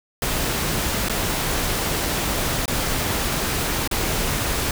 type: noise with dropouts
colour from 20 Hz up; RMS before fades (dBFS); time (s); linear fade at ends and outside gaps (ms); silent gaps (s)
pink; -23; 0.22-4.71; 2; 1.086-1.096 / 2.657-2.679 / 3.876-3.912
effects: none